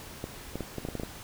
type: clicks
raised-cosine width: 2 ms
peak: -20 dBFS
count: 9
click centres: 0.241 / 0.556 / 0.607 / 0.783 / 0.851 / 0.887 / 0.953 / 0.998 / 1.034 s
effects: pink hiss -45 dBFS RMS until 1.23 s